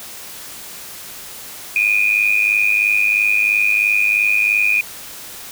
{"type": "tone with amplitude modulation", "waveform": "sine", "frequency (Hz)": 2448, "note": "D#7", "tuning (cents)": -29, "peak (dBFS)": -9, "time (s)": [1.76, 4.81], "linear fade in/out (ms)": 2, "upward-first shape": "sine", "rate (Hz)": 103, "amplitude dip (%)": 80, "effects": ["white hiss -34 dBFS RMS until 5.51 s"]}